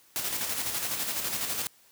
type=noise with tremolo; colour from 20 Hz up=white; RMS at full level=-30 dBFS; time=0.16-1.67 s; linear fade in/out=0 ms; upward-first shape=square; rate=12 Hz; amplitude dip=40%; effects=white hiss -60 dBFS RMS until 1.91 s + high-pass 60 Hz 12 dB/octave